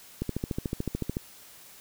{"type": "click train", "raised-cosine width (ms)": 3, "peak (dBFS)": -16, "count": 14, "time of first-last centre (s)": [0.22, 1.169], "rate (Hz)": 13.7, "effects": ["white hiss -51 dBFS RMS until 1.8 s"]}